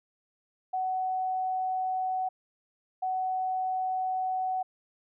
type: tone pair in turn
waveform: sine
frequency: 748 / 748 Hz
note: F#5 / F#5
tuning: +19 / +19 cents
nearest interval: unison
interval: 0 cents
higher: neither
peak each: -27 dBFS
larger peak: neither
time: 0.73-2.29 / 3.02-4.63 s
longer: second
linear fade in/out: 10 ms
effects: none